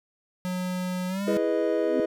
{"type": "tone with pitch glide", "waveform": "square", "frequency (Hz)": [182.2, 201], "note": ["F#3", "G3"], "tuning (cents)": [-26, 44], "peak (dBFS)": -28, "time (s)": [0.45, 1.37], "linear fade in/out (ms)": 0, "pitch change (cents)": 170, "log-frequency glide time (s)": [1.08, 1.23]}
{"type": "chord", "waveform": "triangle", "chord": "E major seventh", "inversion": "none", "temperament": "equal", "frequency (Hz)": [329.6, 415.3, 493.9, 622.3], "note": ["E4", "G#4", "B4", "D#5"], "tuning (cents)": [0, 0, 0, 0], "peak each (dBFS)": -26, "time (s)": [1.27, 2.06], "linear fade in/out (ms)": 10}
{"type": "tone with exponential growth", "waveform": "sine", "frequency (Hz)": 261.6, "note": "C4", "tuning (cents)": 0, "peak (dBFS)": -22, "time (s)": [1.76, 2], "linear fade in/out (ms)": 1, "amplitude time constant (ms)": 51}
{"effects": []}